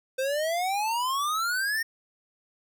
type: exponential sweep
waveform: square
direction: up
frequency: 514 to 1850 Hz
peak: -26 dBFS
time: 0.18-1.83 s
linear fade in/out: 10 ms
effects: none